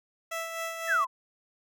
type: tone with tremolo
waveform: 15% pulse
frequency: 659 Hz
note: E5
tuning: 1 cent flat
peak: -25 dBFS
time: 0.31-1.05 s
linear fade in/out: 10 ms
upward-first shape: sine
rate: 3.9 Hz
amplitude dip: 45%
type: exponential sweep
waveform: sine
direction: down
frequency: 1864.7 to 976 Hz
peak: -22 dBFS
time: 0.87-1.07 s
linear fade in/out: 50 ms
effects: none